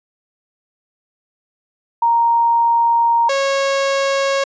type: tone pair in turn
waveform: sine / sawtooth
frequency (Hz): 932.3 / 548.9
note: A#5 / C#5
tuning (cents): 0 / -17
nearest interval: major sixth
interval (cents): 917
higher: first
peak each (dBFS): -11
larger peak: neither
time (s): 2.02-3.29 / 3.29-4.44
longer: first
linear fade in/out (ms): 5
effects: resampled to 16000 Hz